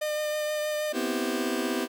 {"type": "tone with vibrato", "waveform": "45% pulse", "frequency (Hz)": 605, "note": "D#5", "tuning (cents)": -49, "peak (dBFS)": -27, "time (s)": [0.01, 0.93], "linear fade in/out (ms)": 10, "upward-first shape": "triangle", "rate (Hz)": 6.3, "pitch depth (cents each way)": 14}
{"type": "chord", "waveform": "sawtooth", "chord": "C major seventh", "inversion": "third", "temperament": "just", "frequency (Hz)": [245.3, 261.6, 327, 392.4], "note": ["B3", "C4", "E4", "G4"], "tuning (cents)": [-12, 0, -14, 2], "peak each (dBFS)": -28, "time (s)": [0.92, 1.88], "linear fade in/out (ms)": 50}
{"effects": []}